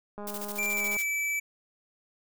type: click train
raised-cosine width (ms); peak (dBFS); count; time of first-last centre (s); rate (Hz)
1; -27; 163; 0.18-0.966; 206
type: noise with tremolo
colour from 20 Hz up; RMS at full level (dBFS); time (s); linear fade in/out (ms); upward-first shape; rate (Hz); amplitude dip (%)
blue; -37; 0.27-1.04; 2; square; 14; 65
type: tone with pitch glide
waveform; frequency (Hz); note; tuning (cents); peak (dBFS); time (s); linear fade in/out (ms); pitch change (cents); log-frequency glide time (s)
square; 2355 to 2309; D7 to D7; +4 to -30; -28; 0.58-1.4; 10; -34; 0.69-0.84
effects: none